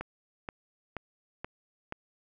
click train, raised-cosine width 0.5 ms, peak -21 dBFS, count 5, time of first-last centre 0.01-1.924 s, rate 2.09 Hz, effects none

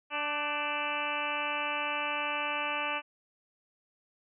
harmonic tone with a mistuned harmonic, 293.7 Hz, D4, in tune, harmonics 1 / 2 / 3 / 4 / 5 / 6 / 7 / 8 / 9 / 10, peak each -46 / -40 / -37 / -37 / -41 / -44 / -46 / -38 / -36 / -41 dBFS, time 0.1-3.02 s, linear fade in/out 50 ms, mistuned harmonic 5, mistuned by +46 cents, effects none

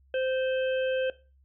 harmonic tone, 520 Hz, C5, 11 cents flat, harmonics 1 / 3 / 5 / 6, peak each -26 / -36 / -40 / -42 dBFS, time 0.14-1.1 s, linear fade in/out 2 ms, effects noise-tail reverb RT60 0.3 s tail -17 dB re dry + added 67 Hz sine -58 dBFS peak until 1.44 s

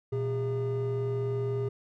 triangle tone pair together, 120.59 / 405.6 Hz, B2 / G#4, -41 / -41 cents, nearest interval octave + major sixth, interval 2100 cents, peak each -27 dBFS, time 0.12-1.69 s, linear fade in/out 10 ms, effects tanh soft clip ceiling -23 dBFS

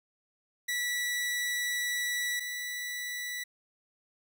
sawtooth tone pair in turn, 1952 / 1962.7 Hz, B6 / B6, -21 / -11 cents, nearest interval unison, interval 10 cents, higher second, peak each -26 / -31 dBFS, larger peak first, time 0.68-2.4 / 2.4-3.44 s, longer first, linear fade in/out 10 ms, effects none

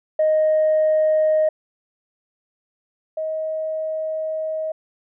sine tone pair in turn, 622.3 / 630.6 Hz, D#5 / D#5, 0 / +23 cents, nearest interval unison, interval 23 cents, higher second, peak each -13 / -22 dBFS, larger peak first, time 0.19-1.49 / 3.17-4.72 s, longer second, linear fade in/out 5 ms, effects tanh soft clip ceiling -11 dBFS

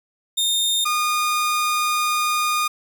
sawtooth tone pair in turn, 3653 / 1222.2 Hz, A#7 / D#6, -36 / -31 cents, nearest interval octave + perfect fifth, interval 1895 cents, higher first, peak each -15 dBFS, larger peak neither, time 0.37-0.85 / 0.85-2.68 s, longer second, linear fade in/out 10 ms, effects none

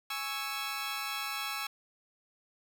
15% pulse chord, C# minor, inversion second, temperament equal, 830.6 / 1108.7 / 1318.5 Hz, G#5 / C#6 / E6, 0 / 0 / 0 cents, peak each -34 / -33 / -31 dBFS, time 0.1-1.67 s, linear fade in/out 5 ms, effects none

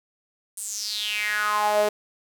sawtooth tone with high-pass filter sweep, 210 Hz, G#3, 19 cents sharp, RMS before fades -25 dBFS, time 0.57-1.89 s, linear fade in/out 5 ms, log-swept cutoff 9300 to 500 Hz, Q 5.9, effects 8-bit

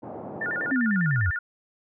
white band-pass noise, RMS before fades -37 dBFS, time 0.02-0.73 s, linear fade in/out 20 ms, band 120 to 730 Hz, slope 24 dB/octave
sine tone with vibrato, 1598 Hz, G6, 33 cents sharp, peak -26 dBFS, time 0.41-1.39 s, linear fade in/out 5 ms, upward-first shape square, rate 10 Hz, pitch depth 190 cents each way
sine linear sweep, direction down, 273.8 to 77.8 Hz, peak -21 dBFS, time 0.71-1.31 s, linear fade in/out 10 ms
effects none

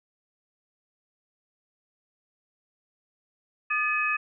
sine tone cluster, 1221 / 1731 / 2538 Hz, D#6 / A6 / D#7, -33 / -29 / +34 cents, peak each -29 / -29 / -26 dBFS, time 3.7-4.17 s, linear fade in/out 10 ms, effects none

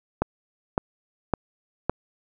click train, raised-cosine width 1 ms, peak -7 dBFS, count 4, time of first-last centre 0.22-1.896 s, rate 1.79 Hz, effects none

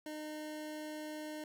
25% pulse tone, 305.8 Hz, D#4, 30 cents flat, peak -38 dBFS, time 0.06-1.44 s, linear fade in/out 2 ms, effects none

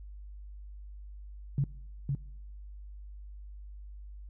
sine tone with echo, 138.59 Hz, C#3, in tune, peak -24 dBFS, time 1.58-1.64 s, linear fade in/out 2 ms, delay 510 ms, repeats 1, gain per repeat -3 dB, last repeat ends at 2.15 s, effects noise-tail reverb RT60 0.9 s tail -23 dB re dry + added 50 Hz sine -43 dBFS peak until 4.29 s

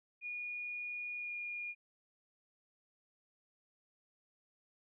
sine tone with pitch glide, 2444 to 2427 Hz, D#7 to D#7, -32 to -44 cents, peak -39 dBFS, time 0.21-1.75 s, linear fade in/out 50 ms, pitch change -12 cents, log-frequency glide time 1.18-1.32 s, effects none

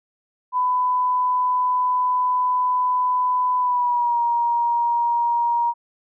sine tone with pitch glide, 1000 to 945 Hz, B5 to A#5, +21 to +23 cents, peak -17 dBFS, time 0.52-5.74 s, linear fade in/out 50 ms, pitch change -98 cents, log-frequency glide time 3.59-4.19 s, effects none

